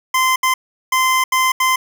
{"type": "tone bursts at uneven times", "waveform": "25% pulse", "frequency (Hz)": 1036, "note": "C6", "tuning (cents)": -17, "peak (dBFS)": -9, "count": 5, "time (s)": [[0.14, 0.36], [0.43, 0.54], [0.92, 1.24], [1.32, 1.52], [1.6, 1.76]], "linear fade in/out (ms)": 5, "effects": []}